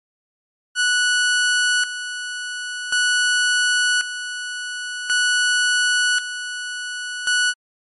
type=tone with tremolo; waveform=sawtooth; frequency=1475 Hz; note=F#6; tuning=6 cents flat; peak=-12 dBFS; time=0.75-7.54 s; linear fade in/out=50 ms; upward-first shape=square; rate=0.46 Hz; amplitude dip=70%; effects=MP3 48 kbps